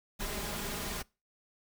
pink noise with comb filter, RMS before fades -37 dBFS, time 0.19-1.03 s, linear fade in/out 20 ms, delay 4.9 ms, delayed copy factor +0.5, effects noise-tail reverb RT60 0.3 s tail -25 dB re dry

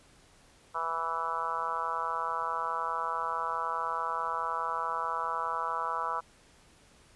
harmonic tone, 164.7 Hz, E3, 1 cent flat, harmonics 3 / 4 / 5 / 6 / 7 / 8 / 9, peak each -43 / -42 / -41 / -34 / -36 / -35 / -45 dBFS, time 0.74-6.21 s, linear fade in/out 20 ms, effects pink hiss -60 dBFS RMS until 7.15 s + resampled to 24000 Hz

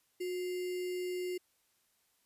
sine tone with sample-and-hold, 362.7 Hz, F#4, 34 cents flat, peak -34 dBFS, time 0.2-1.38 s, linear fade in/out 10 ms, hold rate 2450 Hz, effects white hiss -74 dBFS RMS until 2.25 s + resampled to 32000 Hz

